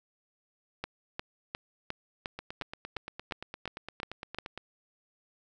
two click trains, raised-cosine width 0.3 ms, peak -23 / -18 dBFS, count 20 / 11, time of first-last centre 2.39-4.576 / 0.84-4.386 s, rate 8.69 / 2.82 Hz, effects none

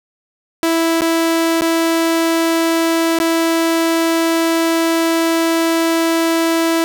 sawtooth tone with dropouts, 329.6 Hz, E4, in tune, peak -9 dBFS, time 0.63-6.84 s, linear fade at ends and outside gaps 0 ms, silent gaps 1.008-1.018 / 1.61-1.619 / 3.188-3.201 s, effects none

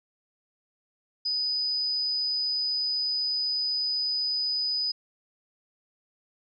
sine tone, 4984 Hz, D#8, 2 cents sharp, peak -25 dBFS, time 1.25-4.92 s, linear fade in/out 10 ms, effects none

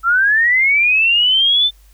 sine linear sweep, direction up, 1320 to 3569 Hz, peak -10 dBFS, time 0.03-1.71 s, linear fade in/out 50 ms, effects added 49 Hz sine -44 dBFS peak until 1.93 s + white hiss -55 dBFS RMS until 1.93 s

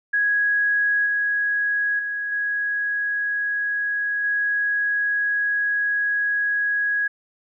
sine tone with level steps, 1661.2 Hz, G#6, in tune, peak -17 / -19 / -24 / -21 / -19 dBFS, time 0.13-7.08 s, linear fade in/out 10 ms, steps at 1.06 / 1.99 / 2.32 / 4.24 s, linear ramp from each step 2 ms, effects none

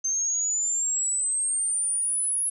sine exponential sweep, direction up, 6260 to 10630 Hz, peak -23 dBFS, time 0.04-2.5 s, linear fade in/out 10 ms, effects none

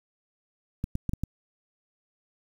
clicks, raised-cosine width 5 ms, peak -16 dBFS, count 5, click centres 0.841 / 0.954 / 1.093 / 1.135 / 1.236 s, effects 8-bit

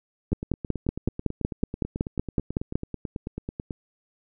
two click trains, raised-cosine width 3 ms, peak -18 / -10 dBFS, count 32 / 14, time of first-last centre 0.32-3.708 / 0.33-2.755 s, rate 9.15 / 5.36 Hz, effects none

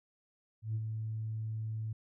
sine tone with ADSR envelope, 110 Hz, A2, in tune, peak -29 dBFS, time 0.62-1.93 s, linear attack 130 ms, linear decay 47 ms, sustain -5 dB, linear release 6 ms, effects tanh soft clip ceiling -28 dBFS

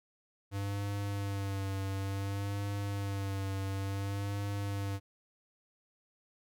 square tone with vibrato, 99 Hz, G2, 18 cents sharp, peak -34 dBFS, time 0.51-5 s, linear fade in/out 50 ms, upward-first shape sine, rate 0.57 Hz, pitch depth 34 cents each way, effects none

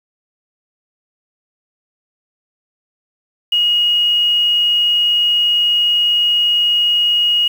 sine tone with quantisation, 2883 Hz, F#7, 46 cents flat, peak -11 dBFS, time 3.52-7.48 s, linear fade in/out 5 ms, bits 6, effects none

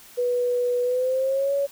sine tone with pitch glide, 490.3 to 560 Hz, B4 to C#5, -13 to +18 cents, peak -20 dBFS, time 0.17-1.67 s, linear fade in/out 20 ms, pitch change +231 cents, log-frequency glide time 0.83-1.53 s, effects white hiss -48 dBFS RMS until 1.71 s

